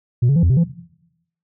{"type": "tone with pitch steps", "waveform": "sine", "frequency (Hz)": [121.6, 140.2, 169.8, 85.5, 130.8, 168.7], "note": ["B2", "C#3", "F3", "F2", "C3", "E3"], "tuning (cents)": [-26, 20, -48, -36, 0, 40], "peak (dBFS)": -9, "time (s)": [0.22, 0.64], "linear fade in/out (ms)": 10, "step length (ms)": 70, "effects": ["noise-tail reverb RT60 0.8 s tail -18 dB re dry", "tanh soft clip ceiling -10 dBFS"]}